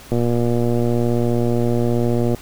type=click train; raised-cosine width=2 ms; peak=-7 dBFS; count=266; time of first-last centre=0.12-2.347 s; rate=119 Hz; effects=pink hiss -41 dBFS RMS until 2.41 s